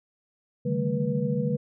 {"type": "tone cluster", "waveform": "sine", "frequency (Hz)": [140.3, 153.8, 193.6, 221.5, 487.3], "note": ["C#3", "D#3", "G3", "A3", "B4"], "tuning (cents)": [21, -20, -21, 12, -23], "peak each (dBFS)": -30, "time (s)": [0.65, 1.57], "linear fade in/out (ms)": 10, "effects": []}